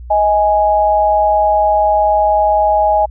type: tone pair together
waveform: sine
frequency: 631.2 / 830.6 Hz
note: D#5 / G#5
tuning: +25 / 0 cents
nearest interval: perfect fourth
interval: 475 cents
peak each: -13 / -11 dBFS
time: 0.1-3.06 s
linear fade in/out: 10 ms
effects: added 60 Hz sine -28 dBFS peak until 3.1 s